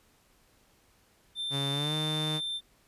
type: tone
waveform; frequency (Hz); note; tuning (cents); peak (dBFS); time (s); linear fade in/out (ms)
triangle; 3570; A7; +24; -30; 1.35-2.61; 50
type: tone with pitch glide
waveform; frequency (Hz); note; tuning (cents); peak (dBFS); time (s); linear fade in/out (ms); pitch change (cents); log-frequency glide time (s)
sawtooth; 139.1 to 154.34; C#3 to D#3; +6 to -14; -27; 1.5-2.41; 50; +180; 1.71-1.94
effects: pink hiss -65 dBFS RMS until 2.87 s + resampled to 32000 Hz